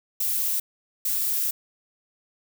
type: noise bursts at uneven times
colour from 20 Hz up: violet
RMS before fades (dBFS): -25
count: 2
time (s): 0.2-0.6 / 1.05-1.51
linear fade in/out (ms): 5
effects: none